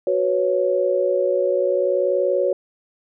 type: chord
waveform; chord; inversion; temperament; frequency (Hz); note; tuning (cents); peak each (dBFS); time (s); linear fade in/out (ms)
sine; F# suspended fourth; none; equal; 370 / 493.9 / 554.4; F#4 / B4 / C#5; 0 / 0 / 0; -22 / -23 / -19; 0.07-2.53; 2
effects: none